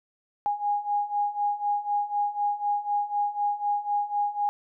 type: beating tone pair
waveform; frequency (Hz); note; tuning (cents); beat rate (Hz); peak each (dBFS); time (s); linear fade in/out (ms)
sine; 820 / 824; G#5 / G#5; -22 / -14; 4; -29 / -26; 0.46-4.49; 0
effects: none